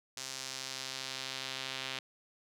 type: tone with band-pass filter sweep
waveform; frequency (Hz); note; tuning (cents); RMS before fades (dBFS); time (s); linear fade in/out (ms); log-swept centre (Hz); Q
sawtooth; 132.4; C3; +21; -41; 0.17-1.99; 2; 6000 to 3300; 1.5
effects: none